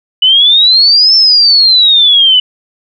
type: exponential two-way sweep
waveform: sine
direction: up then down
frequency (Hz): 2960 to 5360 to 2960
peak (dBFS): -3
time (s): 0.22-2.4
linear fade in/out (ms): 5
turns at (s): 1.15
effects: none